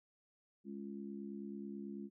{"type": "harmonic tone", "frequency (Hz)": 69.2, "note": "C#2", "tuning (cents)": -2, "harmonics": [3, 4, 5], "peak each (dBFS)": [-45, -50, -50], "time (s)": [0.64, 2.1], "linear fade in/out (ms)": 50, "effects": []}